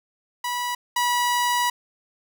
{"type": "tone pair in turn", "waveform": "sawtooth", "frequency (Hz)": [977, 972.5], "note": ["B5", "B5"], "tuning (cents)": [-19, -27], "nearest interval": "unison", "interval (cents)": 8, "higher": "first", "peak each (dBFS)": [-21, -16], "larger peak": "second", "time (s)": [[0.44, 0.75], [0.96, 1.7]], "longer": "second", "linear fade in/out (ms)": 5, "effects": []}